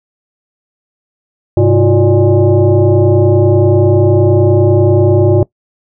sine tone with frequency modulation, 130.81 Hz, C3, in tune, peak -5 dBFS, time 1.57-5.43 s, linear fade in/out 2 ms, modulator 232 Hz, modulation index 1.8, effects noise-tail reverb RT60 0.1 s tail -21 dB re dry

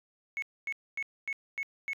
sine tone bursts, 2200 Hz, C#7, 14 cents flat, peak -30 dBFS, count 6, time 0.37-1.932 s, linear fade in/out 0 ms, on 52 ms, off 250 ms, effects tanh soft clip ceiling -27 dBFS

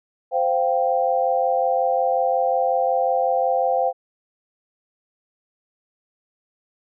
sine chord, C suspended fourth, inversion none, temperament equal with one note detuned, 520.8 / 698.5 / 784 Hz, C5 / F5 / G5, -8 / 0 / 0 cents, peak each -21 / -22 / -22 dBFS, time 0.31-3.93 s, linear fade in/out 50 ms, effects none

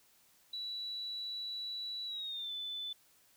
sine tone with pitch glide, 3937 to 3507 Hz, B7 to A7, -6 to -6 cents, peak -38 dBFS, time 0.53-2.93 s, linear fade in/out 5 ms, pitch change -200 cents, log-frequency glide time 2.06-2.52 s, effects white hiss -67 dBFS RMS until 3.36 s

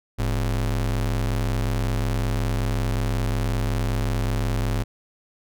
square ring-modulated tone, 76.9 Hz, D#2, 20 cents flat, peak -19 dBFS, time 0.18-4.84 s, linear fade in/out 20 ms, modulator 32.7 Hz, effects none

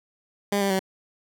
15% pulse tone with pitch steps, 202.1 / 197.6 / 190.3 Hz, G#3 / G3 / F#3, -47 / +14 / +49 cents, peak -15 dBFS, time 0.52-0.793 s, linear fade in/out 5 ms, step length 91 ms, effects none

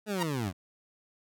20% pulse linear sweep, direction down, 218.2 to 82.41 Hz, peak -25 dBFS, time 0.06-0.53 s, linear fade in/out 50 ms
sawtooth tone with exponential growth, 938 Hz, A#5, 11 cents sharp, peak -22 dBFS, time 0.12-0.23 s, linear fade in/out 5 ms, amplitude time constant 22 ms
effects none

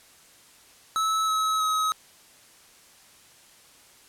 square tone with pitch steps, 1300 / 1286.6 / 1273.2 Hz, E6 / E6 / D#6, -24 / -42 / +39 cents, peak -23 dBFS, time 0.96-1.92 s, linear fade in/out 0 ms, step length 320 ms, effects white hiss -54 dBFS RMS until 4.08 s + low-pass 11000 Hz 12 dB/octave

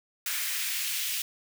white noise with high-pass filter sweep, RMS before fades -31 dBFS, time 0.26-1.22 s, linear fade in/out 2 ms, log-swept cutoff 1700 to 2700 Hz, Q 1.7, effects none

